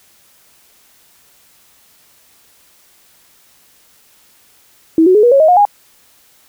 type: tone with pitch steps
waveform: sine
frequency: 323.5 / 369.5 / 422 / 481.9 / 550.4 / 628.6 / 717.9 / 819.9 Hz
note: E4 / F#4 / G#4 / B4 / C#5 / D#5 / F5 / G#5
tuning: -32 / -2 / +28 / -43 / -12 / +18 / +48 / -22 cents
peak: -5 dBFS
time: 4.98-5.652 s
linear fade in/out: 2 ms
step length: 84 ms
effects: white hiss -50 dBFS RMS until 6.48 s